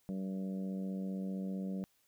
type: harmonic tone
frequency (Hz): 95.4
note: G2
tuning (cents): -47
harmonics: 2 / 3 / 4 / 5 / 6 / 7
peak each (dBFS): -36 / -47 / -53 / -50 / -52 / -58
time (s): 0.09-1.84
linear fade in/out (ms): 0
effects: white hiss -73 dBFS RMS until 2.07 s